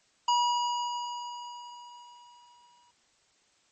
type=tone with exponential decay; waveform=square; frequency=965 Hz; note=B5; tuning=40 cents flat; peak=-22 dBFS; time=0.28-2.91 s; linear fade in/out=5 ms; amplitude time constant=570 ms; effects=white hiss -67 dBFS RMS until 3.71 s + MP3 32 kbps